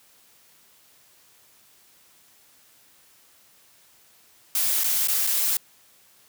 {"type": "noise with dropouts", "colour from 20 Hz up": "blue", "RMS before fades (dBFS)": -23, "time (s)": [4.55, 5.57], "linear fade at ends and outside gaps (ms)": 2, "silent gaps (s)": [[4.836, 4.842], [5.074, 5.083], [5.268, 5.272]], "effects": ["white hiss -57 dBFS RMS until 6.28 s", "high-pass 60 Hz 12 dB/octave"]}